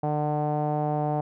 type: tone with low-pass filter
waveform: sawtooth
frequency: 149.8 Hz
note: D3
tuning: 35 cents sharp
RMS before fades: -26 dBFS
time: 0.03-1.21 s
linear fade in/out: 5 ms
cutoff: 750 Hz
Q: 4.7
effects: none